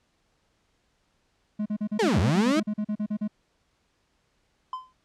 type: tone bursts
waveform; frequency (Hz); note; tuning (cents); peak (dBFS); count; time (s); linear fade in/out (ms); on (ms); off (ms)
triangle; 210.7; G#3; +25; -23; 16; 1.59-3.279; 10; 69; 39
type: linear two-way sweep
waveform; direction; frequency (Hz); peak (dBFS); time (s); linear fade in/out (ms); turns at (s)
35% pulse; down then up; 482.3 to 74.9 to 331; -19; 1.99-2.6; 5; 2.19
type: tone with exponential decay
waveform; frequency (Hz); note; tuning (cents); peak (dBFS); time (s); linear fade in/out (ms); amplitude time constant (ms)
triangle; 1027; C6; -33; -25; 4.73-4.93; 2; 43
effects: pink hiss -70 dBFS RMS until 5.04 s + low-pass 7000 Hz 12 dB/octave